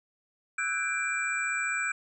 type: tone cluster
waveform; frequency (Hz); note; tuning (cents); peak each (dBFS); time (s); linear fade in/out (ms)
sine; 1311 / 1491 / 1626 / 2355 / 7820; E6 / F#6 / G#6 / D7 / B8; -10 / +13 / -37 / +4 / -18; -37 / -33 / -35 / -31 / -38; 0.58-1.92; 5
effects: none